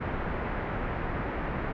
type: low-pass noise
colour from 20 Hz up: pink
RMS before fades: -32 dBFS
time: 0-1.73 s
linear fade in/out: 20 ms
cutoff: 2000 Hz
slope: 24 dB/octave
effects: none